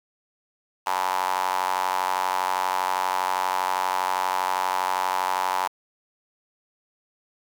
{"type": "tone with high-pass filter", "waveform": "square", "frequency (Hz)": 46.25, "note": "F#1", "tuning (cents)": 0, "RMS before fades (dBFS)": -25, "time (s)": [0.86, 5.68], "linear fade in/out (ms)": 10, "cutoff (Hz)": 910, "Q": 6, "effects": ["7-bit"]}